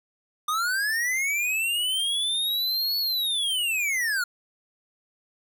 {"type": "linear two-way sweep", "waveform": "square", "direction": "up then down", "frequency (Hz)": [1200, 4435, 1394], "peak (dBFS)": -24, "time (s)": [0.48, 4.24], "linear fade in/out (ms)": 5, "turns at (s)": 2.98, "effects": []}